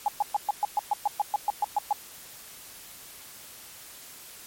sine tone bursts, 830.6 Hz, G#5, in tune, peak -20 dBFS, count 14, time 0.06-1.928 s, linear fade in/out 2 ms, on 22 ms, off 120 ms, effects white hiss -46 dBFS RMS until 4.46 s + MP3 64 kbps

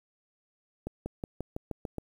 accelerating click train, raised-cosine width 2 ms, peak -21 dBFS, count 8, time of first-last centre 0.87-1.983 s, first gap 190 ms, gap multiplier 0.94, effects 9-bit

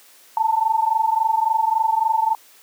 sine tone pair together, 878 / 901.6 Hz, A5 / A5, -4 / +42 cents, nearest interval unison, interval 46 cents, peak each -19 dBFS, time 0.37-2.35 s, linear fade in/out 2 ms, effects white hiss -50 dBFS RMS until 2.62 s + high-pass 300 Hz 12 dB/octave

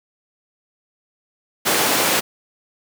pink high-pass noise, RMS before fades -18 dBFS, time 1.65-2.21 s, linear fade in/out 20 ms, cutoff 320 Hz, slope 12 dB/octave, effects none

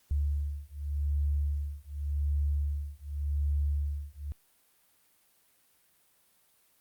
sine beating tone pair, 72 / 72.87 Hz, D2 / D2, -34 / -13 cents, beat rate 0.87 Hz, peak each -31 dBFS, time 0.11-4.32 s, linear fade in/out 0 ms, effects white hiss -67 dBFS RMS until 6.8 s + Opus 48 kbps

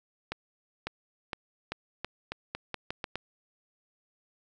accelerating click train, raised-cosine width 0.3 ms, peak -17 dBFS, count 11, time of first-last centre 0.32-3.156 s, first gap 550 ms, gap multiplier 0.84, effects none

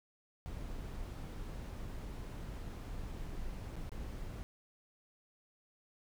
brown noise with dropouts, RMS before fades -43 dBFS, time 0.46-4.43 s, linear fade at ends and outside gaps 0 ms, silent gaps 3.756-3.765 / 3.894-3.918 s, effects none

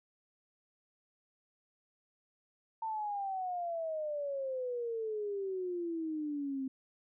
sine exponential sweep, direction down, 902 to 261.6 Hz, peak -34 dBFS, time 2.82-6.68 s, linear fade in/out 5 ms, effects none

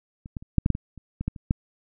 clicks, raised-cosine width 5 ms, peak -27 / -19 / -30 / -6 / -8 / -6 / -18 / -30 / -17 / -13 / -27 / -8 dBFS, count 12, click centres 0.259 / 0.368 / 0.425 / 0.583 / 0.661 / 0.703 / 0.751 / 0.977 / 1.21 / 1.28 / 1.362 / 1.509 s, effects none

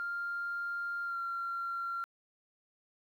sine tone with pitch glide, 1396.9 to 1374.5 Hz, F6 to F6, 0 to -28 cents, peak -33 dBFS, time 0-2.04 s, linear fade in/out 0 ms, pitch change -28 cents, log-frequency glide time 1.03-1.18 s, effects tanh soft clip ceiling -29 dBFS + 11-bit

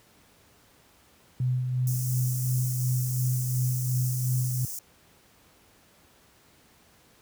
sine tone with tremolo, 126.5 Hz, B2, 42 cents sharp, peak -22 dBFS, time 1.4-4.65 s, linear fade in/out 2 ms, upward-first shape sine, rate 2.8 Hz, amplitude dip 40%
white high-pass noise, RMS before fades -36 dBFS, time 1.87-4.79 s, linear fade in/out 2 ms, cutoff 5500 Hz, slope 48 dB/octave
effects pink hiss -59 dBFS RMS until 7.21 s + high-pass 60 Hz 12 dB/octave

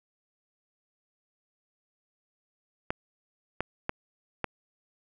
clicks, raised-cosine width 0.5 ms, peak -13 dBFS, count 4, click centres 2.905 / 3.606 / 3.894 / 4.443 s, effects none

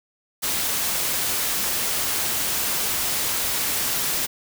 white noise, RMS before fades -24 dBFS, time 0.42-4.27 s, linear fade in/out 20 ms, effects none

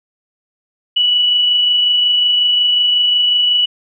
sine tone with amplitude modulation, 2948 Hz, F#7, 7 cents flat, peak -9 dBFS, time 0.96-3.66 s, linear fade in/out 10 ms, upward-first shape sine, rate 25.5 Hz, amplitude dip 25%, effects none

